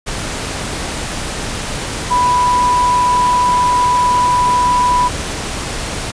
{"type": "tone in noise", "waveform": "sine", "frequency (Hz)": 987.8, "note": "B5", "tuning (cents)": 0, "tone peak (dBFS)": -10, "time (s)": [2.1, 5.09], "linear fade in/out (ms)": 20, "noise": "pink", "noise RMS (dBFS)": -22, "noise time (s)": [0.06, 6.12], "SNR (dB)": 9, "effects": ["resampled to 22050 Hz"]}